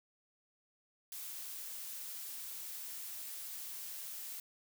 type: noise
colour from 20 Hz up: blue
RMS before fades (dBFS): -45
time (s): 1.12-4.4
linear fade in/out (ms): 2
effects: none